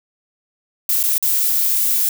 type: noise with dropouts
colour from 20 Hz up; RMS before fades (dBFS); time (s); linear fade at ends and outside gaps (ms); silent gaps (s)
violet; -17; 0.89-2.09; 2; 1.03-1.037 / 1.181-1.226
effects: none